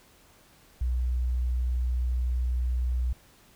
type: tone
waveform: sine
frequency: 61.74 Hz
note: B1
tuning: in tune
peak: -24 dBFS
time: 0.81-3.13 s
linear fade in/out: 5 ms
effects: pink hiss -58 dBFS RMS until 3.55 s